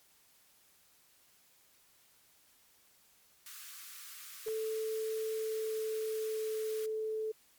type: high-pass noise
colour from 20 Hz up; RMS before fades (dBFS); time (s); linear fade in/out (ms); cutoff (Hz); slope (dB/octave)
white; -49; 3.46-6.86; 2; 1100; 96
type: tone with pitch glide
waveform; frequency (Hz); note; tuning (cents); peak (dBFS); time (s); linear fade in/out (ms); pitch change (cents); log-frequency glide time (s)
sine; 440 to 436.5; A4 to A4; 0 to -14; -33; 4.46-7.32; 10; -14; 5.23-6.6
type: clicks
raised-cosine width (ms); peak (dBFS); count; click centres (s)
0.5; -37; 2; 4.48 / 4.486
effects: white hiss -66 dBFS RMS until 7.58 s + MP3 96 kbps